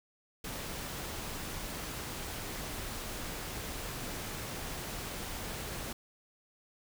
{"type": "noise", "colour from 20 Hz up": "pink", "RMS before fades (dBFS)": -40, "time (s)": [0.44, 5.93], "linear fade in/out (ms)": 5, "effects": []}